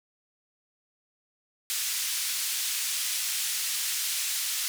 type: band-pass noise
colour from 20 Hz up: white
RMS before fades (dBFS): -30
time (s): 1.7-4.68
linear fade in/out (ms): 0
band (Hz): 2300 to 11000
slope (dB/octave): 12
effects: none